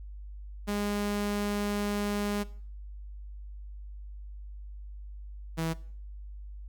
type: tone pair in turn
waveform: sawtooth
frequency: 205.2 / 162.87 Hz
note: G#3 / E3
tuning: -21 / -21 cents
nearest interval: major third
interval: 400 cents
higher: first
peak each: -25 dBFS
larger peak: neither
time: 0.67-2.44 / 5.57-5.74 s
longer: first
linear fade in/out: 20 ms
effects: noise-tail reverb RT60 0.5 s tail -19 dB re dry + added 50 Hz sine -40 dBFS peak until 6.68 s